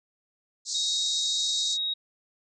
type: band-pass noise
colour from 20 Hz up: pink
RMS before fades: -32 dBFS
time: 0.65-1.78 s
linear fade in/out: 50 ms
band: 4000 to 7900 Hz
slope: 96 dB/octave
type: tone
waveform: sine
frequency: 3786 Hz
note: A#7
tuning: 26 cents sharp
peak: -26 dBFS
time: 0.74-1.94 s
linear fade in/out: 10 ms
effects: none